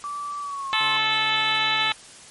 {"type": "tone with pitch glide", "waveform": "sine", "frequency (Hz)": [1160, 1057.6], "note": ["D6", "C6"], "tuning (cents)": [-22, 18], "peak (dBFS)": -28, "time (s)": [0.04, 0.97], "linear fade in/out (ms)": 0, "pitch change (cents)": -160, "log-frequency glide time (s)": [0.4, 0.8]}
{"type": "harmonic tone", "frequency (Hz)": 436.8, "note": "A4", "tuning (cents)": -13, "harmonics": [2, 3, 4, 5, 6, 7, 8, 9], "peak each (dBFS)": [-28, -28, -28, -28, -28, -28, -28, -28], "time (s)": [0.73, 1.92], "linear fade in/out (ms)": 0}
{"type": "tone", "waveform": "10% pulse", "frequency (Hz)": 144, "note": "D3", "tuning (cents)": -34, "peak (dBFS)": -30, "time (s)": [0.8, 1.92], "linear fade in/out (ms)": 5}
{"effects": ["white hiss -45 dBFS RMS until 2.3 s", "MP3 48 kbps"]}